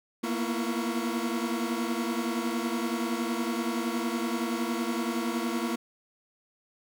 40% pulse tone cluster, 231.9 / 242.6 / 324.5 / 339.3 / 1120 Hz, A#3 / B3 / E4 / F4 / C#6, -9 / -31 / -27 / -50 / +18 cents, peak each -31 / -33 / -40 / -33 / -39 dBFS, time 0.23-5.76 s, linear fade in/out 10 ms, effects none

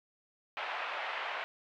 pink band-pass noise, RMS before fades -38 dBFS, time 0.57-1.44 s, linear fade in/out 0 ms, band 670 to 2900 Hz, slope 24 dB/octave, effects none

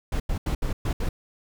brown noise bursts at uneven times, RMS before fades -25 dBFS, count 6, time 0.12-0.2 / 0.29-0.38 / 0.46-0.55 / 0.62-0.73 / 0.85-0.93 / 1-1.09 s, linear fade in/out 5 ms, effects none

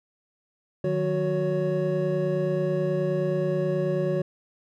triangle tone cluster, 153.5 / 182.9 / 368.9 / 559 Hz, D#3 / F#3 / F#4 / C#5, -23 / -20 / -5 / +14 cents, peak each -26 / -30 / -25 / -26 dBFS, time 0.84-4.22 s, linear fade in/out 5 ms, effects none

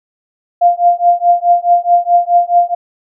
sine tone with tremolo, 698.5 Hz, F5, in tune, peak -3 dBFS, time 0.61-2.75 s, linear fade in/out 10 ms, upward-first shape triangle, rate 4.7 Hz, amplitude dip 100%, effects none

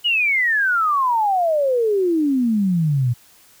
sine exponential sweep, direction down, 2960 to 116.3 Hz, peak -15 dBFS, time 0.04-3.14 s, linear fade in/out 20 ms, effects white hiss -51 dBFS RMS until 3.6 s

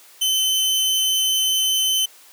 sawtooth tone, 3059 Hz, G7, 43 cents flat, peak -14 dBFS, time 0.21-2.06 s, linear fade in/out 10 ms, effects white hiss -48 dBFS RMS until 2.32 s + high-pass 400 Hz 12 dB/octave

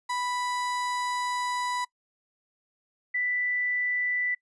35% pulse / sine tone pair in turn, 987.8 / 1980.1 Hz, B5 / B6, 0 / +4 cents, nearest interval octave, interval 1204 cents, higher second, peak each -26 / -25 dBFS, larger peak second, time 0.09-1.85 / 3.14-4.35 s, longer first, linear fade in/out 10 ms, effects noise-tail reverb RT60 0.1 s tail -24 dB re dry + resampled to 22050 Hz

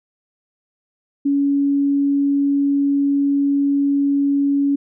sine tone, 281.2 Hz, C#4, 25 cents sharp, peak -14 dBFS, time 1.25-4.76 s, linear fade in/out 10 ms, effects none

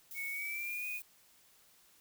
violet noise, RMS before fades -47 dBFS, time 0.11-1.02 s, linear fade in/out 0 ms
sine tone with pitch glide, 2217 to 2474 Hz, C#7 to D#7, 0 to -10 cents, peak -37 dBFS, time 0.14-1.01 s, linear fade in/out 50 ms, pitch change +190 cents, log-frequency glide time 0.3-0.86 s
effects white hiss -65 dBFS RMS until 2 s

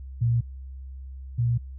sine tone pair in turn, 118 / 119.44 Hz, A#2 / A#2, +22 / +43 cents, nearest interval unison, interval 21 cents, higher second, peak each -19 / -20 dBFS, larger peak first, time 0.21-0.41 / 1.38-1.58 s, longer neither, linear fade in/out 10 ms, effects added 66 Hz sine -36 dBFS peak until 1.78 s

